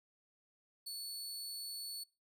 sawtooth tone, 4435 Hz, C#8, in tune, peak -39 dBFS, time 0.86-2.04 s, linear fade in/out 10 ms, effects noise-tail reverb RT60 0.3 s tail -24 dB re dry

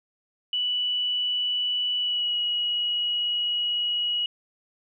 sine tone with pitch glide, 2960 to 2909 Hz, F#7 to F#7, 0 to -30 cents, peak -23 dBFS, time 0.53-4.26 s, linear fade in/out 2 ms, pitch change -30 cents, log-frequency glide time 1.98-2.36 s, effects none

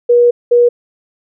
sine tone bursts at uneven times, 481.2 Hz, B4, 45 cents flat, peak -5 dBFS, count 2, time 0.09-0.31 / 0.51-0.69 s, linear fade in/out 10 ms, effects none

